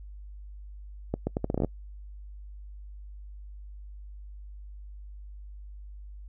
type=accelerating click train; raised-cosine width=2 ms; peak=-14 dBFS; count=11; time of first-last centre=1.14-1.647 s; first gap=130 ms; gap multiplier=0.76; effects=noise-tail reverb RT60 0.1 s tail -26 dB re dry + added 50 Hz sine -41 dBFS peak until 6.28 s